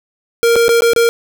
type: tone with dropouts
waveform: square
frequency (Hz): 466.2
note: A#4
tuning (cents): 0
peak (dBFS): -9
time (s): 0.43-1.09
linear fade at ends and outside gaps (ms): 0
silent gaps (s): 0.557-0.563 / 0.682-0.691 / 0.807-0.821 / 0.934-0.962
effects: none